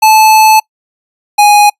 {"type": "tone pair in turn", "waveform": "square", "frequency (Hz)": [870, 829.2], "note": ["A5", "G#5"], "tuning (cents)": [-20, -3], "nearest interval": "minor second", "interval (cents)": 83, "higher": "first", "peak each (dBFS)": -3, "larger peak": "neither", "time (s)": [[0.02, 0.6], [1.38, 1.7]], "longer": "first", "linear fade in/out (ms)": 10, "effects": ["noise-tail reverb RT60 0.1 s tail -26 dB re dry", "resampled to 32000 Hz"]}